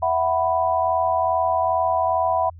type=chord; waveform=sine; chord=E suspended second; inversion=none; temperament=just; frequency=659.3 / 741.7 / 988.9 Hz; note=E5 / F#5 / B5; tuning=0 / +4 / +2 cents; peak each=-22 dBFS; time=0.02-2.5 s; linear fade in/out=10 ms; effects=added 84 Hz sine -39 dBFS peak until 2.59 s